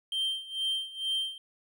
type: tone with tremolo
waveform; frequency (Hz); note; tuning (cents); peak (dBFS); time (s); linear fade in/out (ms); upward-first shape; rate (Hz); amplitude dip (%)
triangle; 3145; G7; +5; -25; 0.12-1.38; 2; sine; 2.2; 85
effects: none